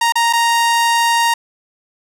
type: tone with dropouts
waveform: sawtooth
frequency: 932.3 Hz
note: A#5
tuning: in tune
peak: -8 dBFS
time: 0.01-1.34 s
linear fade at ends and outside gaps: 5 ms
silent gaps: 0.123-0.155 / 0.328-0.333 s
effects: low-pass 12000 Hz 12 dB/octave